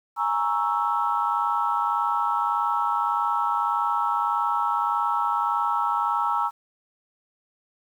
sine chord, A# half-diminished seventh, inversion third, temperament equal, 830.6 / 932.3 / 1108.7 / 1318.5 Hz, G#5 / A#5 / C#6 / E6, 0 / 0 / 0 / 0 cents, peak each -28 / -25 / -29 / -25 dBFS, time 0.16-6.51 s, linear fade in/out 50 ms, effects tanh soft clip ceiling -11 dBFS + 9-bit

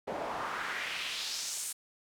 pink noise with band-pass filter sweep, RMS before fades -37 dBFS, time 0.07-1.73 s, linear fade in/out 10 ms, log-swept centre 560 to 9600 Hz, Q 2, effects none

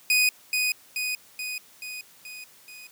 sawtooth tone with echo, 2489 Hz, D#7, in tune, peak -15 dBFS, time 0.1-0.29 s, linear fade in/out 2 ms, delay 430 ms, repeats 6, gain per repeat -4 dB, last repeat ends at 2.87 s, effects white hiss -54 dBFS RMS until 2.91 s + high-pass 80 Hz 12 dB/octave

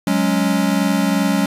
square chord, F# suspended second, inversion none, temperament equal, 185 / 207.7 / 277.2 Hz, F#3 / G#3 / C#4, 0 / 0 / 0 cents, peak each -20 dBFS, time 0.07-1.46 s, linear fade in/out 2 ms, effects resampled to 32000 Hz + 8-bit

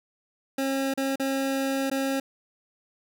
25% pulse tone with dropouts, 270.3 Hz, C#4, 44 cents flat, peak -21 dBFS, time 0.58-2.2 s, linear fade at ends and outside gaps 5 ms, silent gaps 0.939-0.975 / 1.158-1.197 / 1.9-1.913 s, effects none

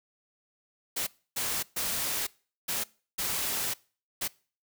white noise bursts at uneven times, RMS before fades -31 dBFS, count 6, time 0.96-1.07 / 1.36-1.63 / 1.76-2.27 / 2.68-2.84 / 3.18-3.74 / 4.21-4.28 s, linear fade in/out 10 ms, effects noise-tail reverb RT60 0.4 s tail -23 dB re dry

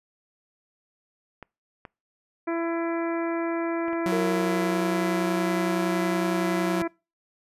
clicks, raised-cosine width 0.5 ms, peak -25 dBFS, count 4, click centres 1.427 / 1.852 / 3.882 / 3.931 s
harmonic tone, 334.5 Hz, E4, 25 cents sharp, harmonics 1 / 2 / 3 / 4 / 5 / 6 / 7, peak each -26 / -32 / -36 / -38 / -40 / -42 / -43 dBFS, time 2.47-6.88 s, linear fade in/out 10 ms
sawtooth tone with pitch glide, 183.7 to 182.64 Hz, F#3 to F#3, -12 to -22 cents, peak -22 dBFS, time 4.06-6.82 s, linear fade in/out 0 ms, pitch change -10 cents, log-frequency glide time 4.32-4.5 s
sine tone with exponential decay, 461.9 Hz, A#4, 16 cents flat, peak -25 dBFS, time 4.12-6.52 s, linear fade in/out 5 ms, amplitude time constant 520 ms
effects noise-tail reverb RT60 0.3 s tail -26 dB re dry + resampled to 32000 Hz

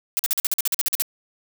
blue noise bursts, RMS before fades -21 dBFS, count 13, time 0.17-1.021 s, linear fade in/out 0 ms, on 23 ms, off 46 ms, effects none

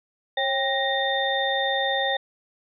sine tone cluster, 545 / 791 / 1871 / 3612 Hz, C#5 / G5 / A#6 / A7, -29 / +15 / +6 / +45 cents, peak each -27 dBFS, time 0.37-2.17 s, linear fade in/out 5 ms, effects none

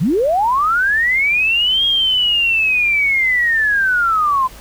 sine linear two-way sweep, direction up then down, 123.47 to 3271 to 1012 Hz, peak -12 dBFS, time 0-4.48 s, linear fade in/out 20 ms, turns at 1.85 s, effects added 50 Hz sine -40 dBFS peak until 4.6 s + pink hiss -40 dBFS RMS until 4.6 s

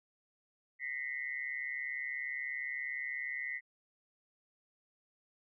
sine tone with amplitude modulation, 1997 Hz, B6, 19 cents sharp, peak -32 dBFS, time 0.79-3.61 s, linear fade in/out 50 ms, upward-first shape sine, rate 140 Hz, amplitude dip 95%, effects none

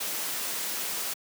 white noise, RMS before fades -32 dBFS, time 0-1.14 s, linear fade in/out 10 ms, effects high-pass 200 Hz 12 dB/octave

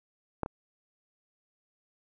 clicks, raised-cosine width 1 ms, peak -15 / -22 dBFS, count 2, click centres 0.433 / 0.461 s, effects none

